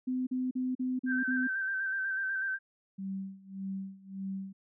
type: tone bursts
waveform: sine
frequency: 255.1 Hz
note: C4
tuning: 44 cents flat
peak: -29 dBFS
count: 6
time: 0.07-1.475 s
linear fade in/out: 10 ms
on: 200 ms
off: 41 ms
type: tone with vibrato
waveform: sine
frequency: 1558 Hz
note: G6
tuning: 11 cents flat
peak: -30 dBFS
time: 1.06-2.59 s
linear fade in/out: 50 ms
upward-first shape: square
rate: 8.1 Hz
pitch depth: 28 cents each way
type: tone with tremolo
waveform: sine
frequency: 193.1 Hz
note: G3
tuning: 26 cents flat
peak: -33 dBFS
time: 2.98-4.53 s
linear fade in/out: 10 ms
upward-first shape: sine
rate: 1.7 Hz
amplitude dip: 90%
effects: none